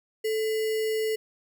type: tone with sample-and-hold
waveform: sine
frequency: 437.5 Hz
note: A4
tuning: 10 cents flat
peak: -24 dBFS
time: 0.24-1.16 s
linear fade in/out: 10 ms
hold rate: 2450 Hz
effects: none